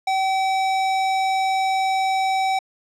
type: tone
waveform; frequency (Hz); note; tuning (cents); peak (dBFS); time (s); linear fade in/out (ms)
square; 766; G5; -40; -19; 0.07-2.59; 5
effects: low-pass 6000 Hz 12 dB/octave